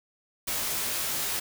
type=noise with comb filter; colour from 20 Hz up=white; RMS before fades=-30 dBFS; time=0.47-1.4 s; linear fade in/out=10 ms; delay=16 ms; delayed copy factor=-0.8; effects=none